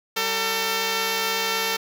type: tone pair together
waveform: 5% pulse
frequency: 193 / 449.1 Hz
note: G3 / A4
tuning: -27 / +35 cents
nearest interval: octave + minor third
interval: 1462 cents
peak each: -21 / -11 dBFS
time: 0.16-1.77 s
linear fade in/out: 10 ms
effects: none